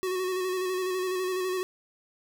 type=tone with vibrato; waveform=square; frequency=370 Hz; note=F#4; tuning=in tune; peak=-28 dBFS; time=0.03-1.63 s; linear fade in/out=0 ms; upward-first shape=square; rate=12 Hz; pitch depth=26 cents each way; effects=none